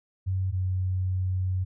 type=tone pair in turn; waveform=sine; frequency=94.2 / 92.8 Hz; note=F#2 / F#2; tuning=+32 / +6 cents; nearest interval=unison; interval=26 cents; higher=first; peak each=-24 dBFS; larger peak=neither; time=0.26-0.52 / 0.52-1.65 s; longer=second; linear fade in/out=20 ms; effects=none